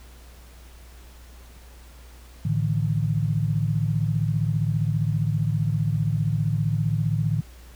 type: chord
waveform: sine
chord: A suspended fourth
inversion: none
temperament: equal with one note detuned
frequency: 110 / 149.66 / 164.81 Hz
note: A2 / D3 / E3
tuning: 0 / +33 / 0 cents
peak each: -24 / -24 / -28 dBFS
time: 2.45-7.41 s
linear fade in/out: 5 ms
effects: added 60 Hz sine -44 dBFS peak until 7.75 s + pink hiss -52 dBFS RMS until 7.75 s